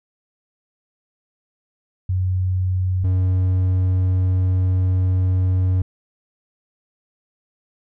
sine / triangle tone pair in turn, 92.5 / 92.5 Hz, F#2 / F#2, 0 / 0 cents, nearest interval unison, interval 0 cents, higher neither, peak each -17 / -13 dBFS, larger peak second, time 2.09-3.04 / 3.04-5.82 s, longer second, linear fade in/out 5 ms, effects none

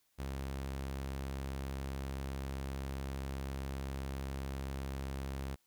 sawtooth tone, 67.6 Hz, C#2, 43 cents flat, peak -34 dBFS, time 0.18-5.56 s, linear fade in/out 20 ms, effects white hiss -75 dBFS RMS until 5.66 s

